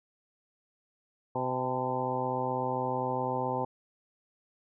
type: harmonic tone with a mistuned harmonic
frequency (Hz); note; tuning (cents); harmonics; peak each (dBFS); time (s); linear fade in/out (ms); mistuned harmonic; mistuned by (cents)
127.4; C3; -46; 1 / 2 / 3 / 4 / 5 / 6 / 7 / 8; -38 / -38 / -38 / -35 / -40 / -36 / -34 / -40; 1.35-3.65; 5; 6; +70
effects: none